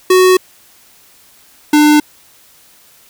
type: tone pair in turn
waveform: square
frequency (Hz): 370 / 299.2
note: F#4 / D4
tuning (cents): 0 / +32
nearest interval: major third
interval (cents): 368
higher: first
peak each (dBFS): -6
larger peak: neither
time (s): 0.1-0.37 / 1.73-2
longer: neither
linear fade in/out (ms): 5
effects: white hiss -46 dBFS RMS until 3.09 s